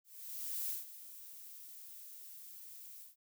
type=noise with ADSR envelope; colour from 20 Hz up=violet; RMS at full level=-38 dBFS; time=0.04-3.16 s; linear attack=650 ms; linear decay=160 ms; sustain=-14 dB; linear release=140 ms; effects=none